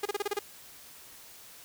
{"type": "tone bursts", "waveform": "sawtooth", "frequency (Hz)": 408.7, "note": "G#4", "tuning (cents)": -28, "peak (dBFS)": -24, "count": 7, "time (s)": [0.03, 0.391], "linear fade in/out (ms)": 5, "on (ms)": 25, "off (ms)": 31, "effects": ["white hiss -51 dBFS RMS until 1.64 s"]}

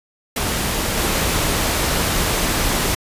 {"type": "noise with level steps", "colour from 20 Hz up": "pink", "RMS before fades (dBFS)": [-21, -19], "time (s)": [0.36, 2.95], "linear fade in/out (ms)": 5, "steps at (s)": 0.97, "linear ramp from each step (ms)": 10, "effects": ["resampled to 32000 Hz"]}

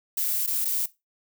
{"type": "noise with dropouts", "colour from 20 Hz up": "violet", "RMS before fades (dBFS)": -26, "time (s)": [0.17, 0.86], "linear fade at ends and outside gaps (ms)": 5, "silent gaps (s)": [[0.464, 0.474], [0.648, 0.652]], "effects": ["noise-tail reverb RT60 0.2 s tail -17 dB re dry"]}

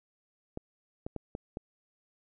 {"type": "clicks", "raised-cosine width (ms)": 2, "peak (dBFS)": -23, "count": 5, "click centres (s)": [0.574, 1.065, 1.163, 1.351, 1.571], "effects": []}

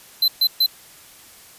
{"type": "tone bursts", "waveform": "square", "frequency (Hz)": 4059, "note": "B7", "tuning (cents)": 47, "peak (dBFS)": -14, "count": 3, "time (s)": [0.22, 0.663], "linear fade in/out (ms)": 5, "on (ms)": 61, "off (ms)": 130, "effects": ["white hiss -46 dBFS RMS until 1.58 s", "resampled to 32000 Hz"]}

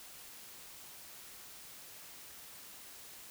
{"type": "silence", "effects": ["white hiss -52 dBFS RMS until 3.3 s"]}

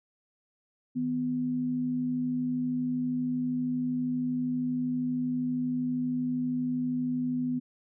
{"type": "tone pair together", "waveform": "sine", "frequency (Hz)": [157.37, 250], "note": ["D#3", "B3"], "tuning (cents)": [20, 21], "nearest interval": "minor sixth", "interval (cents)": 801, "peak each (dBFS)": [-38, -27], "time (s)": [0.95, 7.6], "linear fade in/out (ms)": 20, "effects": []}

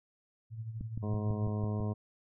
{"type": "tone with tremolo", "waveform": "sine", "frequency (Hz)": 112, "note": "A2", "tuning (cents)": 31, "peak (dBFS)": -35, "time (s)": [0.5, 1.53], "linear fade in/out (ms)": 50, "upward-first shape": "sine", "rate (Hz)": 12, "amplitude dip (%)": 60}
{"type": "click train", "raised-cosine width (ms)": 5, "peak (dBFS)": -26, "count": 7, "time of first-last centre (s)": [0.81, 1.805], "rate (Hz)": 6.03}
{"type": "harmonic tone", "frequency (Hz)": 105.5, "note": "G#2", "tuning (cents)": 28, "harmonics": [1, 2, 3, 4, 5, 6, 7, 9, 10], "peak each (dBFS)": [-32, -37, -46, -43, -49, -47, -51, -51, -52], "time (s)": [1.02, 1.94], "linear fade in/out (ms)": 20}
{"effects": []}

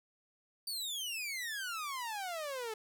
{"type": "exponential sweep", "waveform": "sawtooth", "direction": "down", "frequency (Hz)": [4658, 425.6], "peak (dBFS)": -34, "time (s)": [0.67, 2.74], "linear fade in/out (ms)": 5, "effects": []}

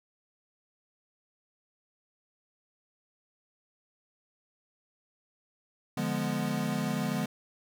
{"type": "chord", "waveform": "square", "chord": "D diminished seventh", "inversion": "none", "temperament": "equal", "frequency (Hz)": [146.83, 174.61, 207.7, 246.9], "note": ["D3", "F3", "Ab3", "Cb4"], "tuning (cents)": [0, 0, 0, 0], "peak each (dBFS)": [-36, -36, -34, -35], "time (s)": [5.97, 7.26], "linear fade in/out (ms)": 5, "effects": []}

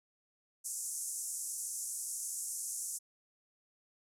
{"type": "band-pass noise", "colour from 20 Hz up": "white", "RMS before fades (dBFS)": -40, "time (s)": [0.64, 2.99], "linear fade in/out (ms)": 20, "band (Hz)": [6100, 11000], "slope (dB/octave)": 48, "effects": []}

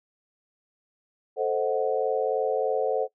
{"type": "chord", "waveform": "sine", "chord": "A diminished seventh", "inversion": "none", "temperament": "equal", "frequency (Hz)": [440, 523.3, 622.3, 740], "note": ["A4", "C5", "Eb5", "Gb5"], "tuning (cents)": [0, 0, 0, 0], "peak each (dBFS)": [-26, -27, -32, -30], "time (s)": [1.36, 3.08], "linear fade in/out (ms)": 50, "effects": ["noise-tail reverb RT60 0.1 s tail -20 dB re dry"]}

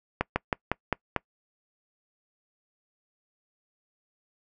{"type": "slowing click train", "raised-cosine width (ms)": 0.5, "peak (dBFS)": -9, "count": 6, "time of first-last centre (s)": [0.21, 1.163], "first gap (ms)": 150, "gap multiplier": 1.12, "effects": ["noise-tail reverb RT60 0.1 s tail -25 dB re dry"]}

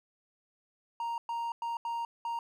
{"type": "tone bursts at uneven times", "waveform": "triangle", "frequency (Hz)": 932.3, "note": "A#5", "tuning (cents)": 0, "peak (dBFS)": -30, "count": 5, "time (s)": [[1, 1.18], [1.29, 1.52], [1.62, 1.77], [1.85, 2.05], [2.25, 2.39]], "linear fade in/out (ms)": 2, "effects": []}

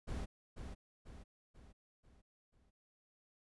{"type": "noise with echo", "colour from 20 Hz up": "brown", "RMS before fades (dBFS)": -41, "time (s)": [0.07, 0.26], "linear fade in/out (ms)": 20, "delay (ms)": 490, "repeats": 5, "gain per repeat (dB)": -6, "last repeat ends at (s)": 2.71, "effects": ["resampled to 24000 Hz"]}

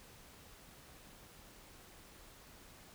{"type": "silence", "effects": ["pink hiss -58 dBFS RMS until 2.94 s"]}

